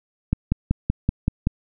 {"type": "click train", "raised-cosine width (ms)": 5, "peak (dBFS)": -6, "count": 7, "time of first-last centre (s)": [0.33, 1.471], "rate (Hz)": 5.26, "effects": []}